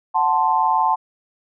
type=chord; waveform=sine; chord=F# diminished; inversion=none; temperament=equal; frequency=740 / 880 / 1046.5 Hz; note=F#5 / A5 / C6; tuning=0 / 0 / 0 cents; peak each=-22 / -17 / -20 dBFS; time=0.14-0.96 s; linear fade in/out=20 ms; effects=none